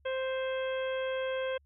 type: harmonic tone with a mistuned harmonic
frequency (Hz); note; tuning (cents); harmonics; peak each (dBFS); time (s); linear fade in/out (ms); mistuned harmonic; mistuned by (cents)
523.3; C5; 0; 1 / 2 / 3 / 4 / 5 / 6; -31 / -43 / -41 / -47 / -46 / -46; 0.05-1.58; 10; 6; +53
effects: added 71 Hz sine -62 dBFS peak until 1.65 s